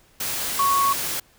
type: tone in noise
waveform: sine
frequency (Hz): 1108.7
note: C#6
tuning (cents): 0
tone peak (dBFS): -17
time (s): 0.59-0.93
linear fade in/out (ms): 5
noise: white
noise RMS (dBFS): -27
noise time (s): 0.2-1.2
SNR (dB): +7
effects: pink hiss -57 dBFS RMS until 1.38 s